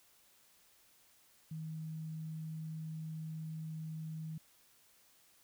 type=tone; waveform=sine; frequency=158.5 Hz; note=D#3; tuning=32 cents sharp; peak=-40 dBFS; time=1.51-4.38 s; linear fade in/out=5 ms; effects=white hiss -67 dBFS RMS until 5.43 s